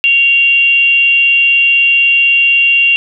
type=tone with frequency modulation; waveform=sine; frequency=2768 Hz; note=F7; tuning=16 cents flat; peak=-6 dBFS; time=0.04-2.96 s; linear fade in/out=0 ms; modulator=535 Hz; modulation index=0.23; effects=none